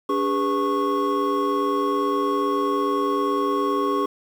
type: tone cluster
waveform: triangle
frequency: 287.5 / 405.1 / 494.7 / 1100 Hz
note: D4 / G#4 / B4 / C#6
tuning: -37 / -43 / +3 / -14 cents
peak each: -24 / -22 / -28 / -22 dBFS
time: 0.09-4.06 s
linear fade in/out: 5 ms
effects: 8-bit